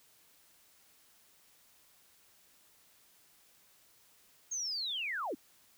sine linear sweep, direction down, 6540 to 212.7 Hz, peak -34 dBFS, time 4.51-5.35 s, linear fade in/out 10 ms, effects white hiss -65 dBFS RMS until 5.77 s

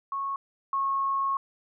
sine tone pair in turn, 1100 / 1093 Hz, C#6 / C#6, -14 / -25 cents, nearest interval unison, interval 11 cents, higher first, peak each -28 / -24 dBFS, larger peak second, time 0.12-0.36 / 0.73-1.37 s, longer second, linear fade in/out 2 ms, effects none

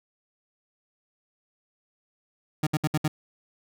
30% pulse tone bursts, 153.2 Hz, D#3, 27 cents flat, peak -19 dBFS, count 5, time 2.63-3.08 s, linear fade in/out 5 ms, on 38 ms, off 65 ms, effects none

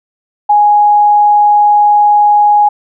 sine tone, 830.6 Hz, G#5, in tune, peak -4 dBFS, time 0.49-2.69 s, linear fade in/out 10 ms, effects none

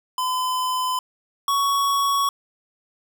square tone pair in turn, 1016 / 1116.8 Hz, B5 / C#6, +49 / +13 cents, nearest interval major second, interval 164 cents, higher second, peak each -22 / -19 dBFS, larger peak second, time 0.18-0.99 / 1.48-2.29 s, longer neither, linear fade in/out 2 ms, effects none

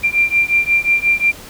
sine beating tone pair, 2371 / 2376.6 Hz, D7 / D7, +16 / +20 cents, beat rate 5.6 Hz, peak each -15 dBFS, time 0.03-1.32 s, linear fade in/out 20 ms, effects pink hiss -36 dBFS RMS until 1.49 s

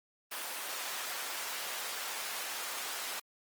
pink high-pass noise, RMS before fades -39 dBFS, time 0.31-3.2 s, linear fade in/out 10 ms, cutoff 830 Hz, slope 12 dB/octave, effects Opus 24 kbps

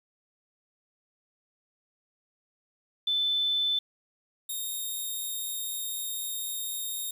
sine / 5% pulse tone pair in turn, 3520 / 3704 Hz, A7 / A#7, 0 / -12 cents, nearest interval minor second, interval 88 cents, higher second, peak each -24 dBFS, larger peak neither, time 3.07-3.79 / 4.49-7.11 s, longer second, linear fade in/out 5 ms, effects 9-bit

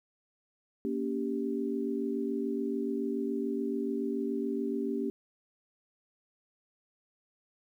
sine chord, G diminished, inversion first, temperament just, 235.2 / 282.2 / 392 Hz, Bb3 / Db4 / G4, +16 / +31 / 0 cents, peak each -34 dBFS, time 0.85-5.1 s, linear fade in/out 0 ms, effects 11-bit

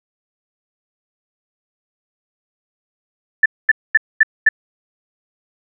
sine tone bursts, 1760 Hz, A6, in tune, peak -6 dBFS, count 5, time 3.43-4.49 s, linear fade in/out 5 ms, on 28 ms, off 230 ms, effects none

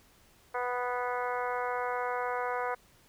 harmonic tone with a mistuned harmonic, 246.9 Hz, B3, in tune, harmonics 2 / 3 / 4 / 5 / 6 / 7 / 8 / 9, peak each -35 / -36 / -36 / -39 / -39 / -46 / -47 / -47 dBFS, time 0.54-2.75 s, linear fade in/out 10 ms, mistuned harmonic 9, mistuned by -46 cents, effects pink hiss -62 dBFS RMS until 3.08 s

